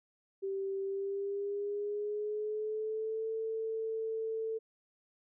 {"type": "tone with pitch glide", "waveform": "sine", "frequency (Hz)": [389.5, 444.8], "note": ["G4", "A4"], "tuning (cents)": [-11, 19], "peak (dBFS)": -33, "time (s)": [0.42, 4.59], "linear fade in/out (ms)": 20, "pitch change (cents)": 230, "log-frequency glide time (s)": [0.82, 3.28], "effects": []}